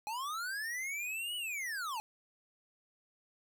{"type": "linear two-way sweep", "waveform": "square", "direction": "up then down", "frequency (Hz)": [823, 2975, 823], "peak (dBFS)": -37, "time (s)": [0.07, 2], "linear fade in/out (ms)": 0, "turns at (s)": 1.36, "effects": []}